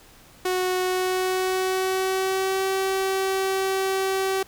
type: tone with pitch glide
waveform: sawtooth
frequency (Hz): 367.9 to 383.7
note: F#4 to G4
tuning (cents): -10 to -37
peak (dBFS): -18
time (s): 0.45-4.43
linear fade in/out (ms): 5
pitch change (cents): +73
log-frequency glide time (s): 0.82-2.67
effects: pink hiss -51 dBFS RMS until 4.47 s